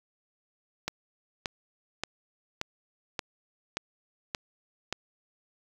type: click train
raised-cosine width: 0.2 ms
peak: -13 dBFS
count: 8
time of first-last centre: 0.88-4.926 s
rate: 1.73 Hz
effects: 7-bit